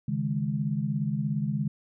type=chord; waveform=sine; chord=C# suspended second; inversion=none; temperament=equal; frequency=138.59 / 155.56 / 207.7 Hz; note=C#3 / D#3 / G#3; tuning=0 / 0 / 0 cents; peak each=-30 dBFS; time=0.08-1.68 s; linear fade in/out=5 ms; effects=none